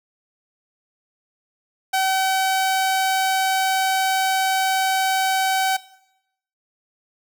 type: tone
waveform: sawtooth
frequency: 763 Hz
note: G5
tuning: 47 cents flat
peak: -14 dBFS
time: 1.93-5.77 s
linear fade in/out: 10 ms
effects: noise-tail reverb RT60 0.8 s tail -18 dB re dry